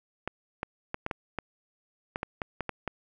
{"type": "clicks", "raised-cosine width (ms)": 0.5, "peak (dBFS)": -16, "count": 12, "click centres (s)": [0.276, 0.631, 0.944, 1.064, 1.112, 1.387, 2.159, 2.231, 2.418, 2.607, 2.693, 2.877], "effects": []}